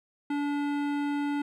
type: tone with hard clipping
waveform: sine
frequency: 288.3 Hz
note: D4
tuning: 32 cents flat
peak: -29 dBFS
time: 0.3-1.42 s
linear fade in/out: 5 ms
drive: 16 dB
effects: none